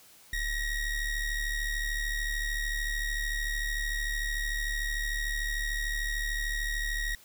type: ring-modulated tone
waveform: square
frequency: 932.3 Hz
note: A#5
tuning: in tune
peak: -27 dBFS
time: 0.33-7.15 s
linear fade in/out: 2 ms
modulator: 969 Hz
effects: white hiss -56 dBFS RMS until 7.24 s